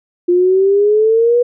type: exponential sweep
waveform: sine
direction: up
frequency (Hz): 349.2 to 489.6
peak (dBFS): -8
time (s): 0.28-1.43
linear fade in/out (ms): 10
effects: none